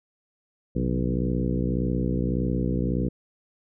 harmonic tone with a mistuned harmonic, 61.74 Hz, B1, in tune, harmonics 1 / 2 / 3 / 4 / 5 / 6 / 7 / 8, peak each -29 / -29 / -28 / -30 / -32 / -36 / -36 / -36 dBFS, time 0.75-3.09 s, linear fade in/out 10 ms, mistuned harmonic 2, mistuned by +93 cents, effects none

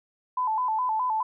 sine tone with vibrato, 938 Hz, A#5, 11 cents sharp, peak -23 dBFS, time 0.37-1.23 s, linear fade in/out 5 ms, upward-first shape square, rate 4.8 Hz, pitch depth 120 cents each way, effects none

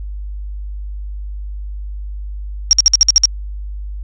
sine tone bursts, 5600 Hz, F8, 4 cents sharp, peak -4 dBFS, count 8, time 2.71-3.255 s, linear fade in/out 0 ms, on 20 ms, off 55 ms, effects added 50 Hz sine -23 dBFS peak until 4.03 s + resampled to 16000 Hz

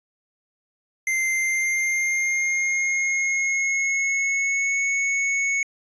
square tone with pitch glide, 2086 to 2210 Hz, C7 to C#7, -6 to -6 cents, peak -21 dBFS, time 1.07-5.63 s, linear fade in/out 2 ms, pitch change +100 cents, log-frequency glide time 1.3-4.8 s, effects resampled to 22050 Hz

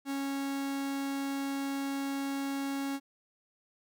45% pulse tone, 275.7 Hz, C#4, 9 cents flat, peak -32 dBFS, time 0.05-3 s, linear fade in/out 50 ms, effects none

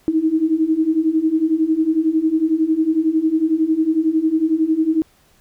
sine beating tone pair, 311.1 / 322.1 Hz, D#4 / E4, 0 / -40 cents, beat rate 11 Hz, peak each -19 / -16 dBFS, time 0.08-5.02 s, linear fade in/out 0 ms, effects pink hiss -56 dBFS RMS until 5.4 s

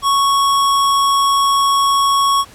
square tone, 1108.7 Hz, C#6, in tune, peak -12 dBFS, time 0.02-2.45 s, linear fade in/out 50 ms, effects pink hiss -42 dBFS RMS until 2.54 s + low-pass 12000 Hz 12 dB/octave

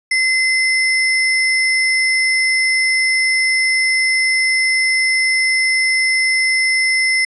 sine tone with sample-and-hold, 2056 Hz, C7, 31 cents flat, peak -12 dBFS, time 0.11-7.25 s, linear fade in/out 5 ms, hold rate 7350 Hz, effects resampled to 24000 Hz

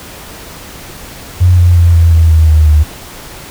sine tone with pitch steps, 89.9 / 87.75 / 85.64 / 83.59 / 81.59 / 79.63 / 77.72 / 75.86 Hz, F#2 / F2 / F2 / E2 / E2 / D#2 / D#2 / D#2, -49 / +9 / -33 / +25 / -17 / +41 / -1 / -43 cents, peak -3 dBFS, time 1.4-2.84 s, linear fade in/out 20 ms, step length 180 ms, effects pink hiss -30 dBFS RMS until 3.5 s

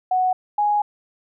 sine tone pair in turn, 740 / 830.6 Hz, F#5 / G#5, 0 / 0 cents, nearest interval major second, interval 200 cents, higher second, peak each -16 dBFS, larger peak neither, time 0.11-0.33 / 0.58-0.82 s, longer second, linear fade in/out 5 ms, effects none

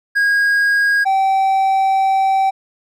triangle tone pair in turn, 1637 / 772.6 Hz, G#6 / G5, -25 / -25 cents, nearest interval octave + minor second, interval 1300 cents, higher first, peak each -10 dBFS, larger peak neither, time 0.15-1.05 / 1.05-2.51 s, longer second, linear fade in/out 20 ms, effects none

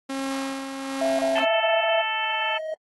sawtooth tone with tremolo, 270 Hz, C#4, 45 cents flat, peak -22 dBFS, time 0.09-1.45 s, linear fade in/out 10 ms, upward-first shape sine, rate 1.2 Hz, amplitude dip 50%
sine tone bursts, 663 Hz, E5, 10 cents sharp, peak -21 dBFS, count 5, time 1.01-2.014 s, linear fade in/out 5 ms, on 180 ms, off 26 ms
triangle tone with exponential growth, 630 Hz, D#5, 21 cents sharp, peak -25 dBFS, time 1.08-2.74 s, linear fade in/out 2 ms, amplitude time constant 360 ms
harmonic tone, 440 Hz, A4, in tune, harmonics 2 / 3 / 4 / 5 / 6 / 7, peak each -28 / -34 / -31 / -34 / -30 / -31 dBFS, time 1.35-2.58 s, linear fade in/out 10 ms
effects AAC 32 kbps

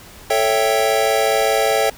square chord, A dominant seventh, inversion none, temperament equal, 440 / 554.4 / 659.3 / 784 Hz, A4 / C#5 / E5 / G5, 0 / 0 / 0 / 0 cents, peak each -21 dBFS, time 0.3-1.9 s, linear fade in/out 5 ms, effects pink hiss -41 dBFS RMS until 1.97 s

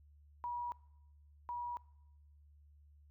sine tone pair in turn, 964 / 964 Hz, B5 / B5, -42 / -42 cents, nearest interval unison, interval 0 cents, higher neither, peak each -37 / -38 dBFS, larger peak first, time 0.44-0.72 / 1.49-1.77 s, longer neither, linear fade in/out 0 ms, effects noise-tail reverb RT60 0.9 s tail -22 dB re dry + added 73 Hz sine -60 dBFS peak until 3.1 s

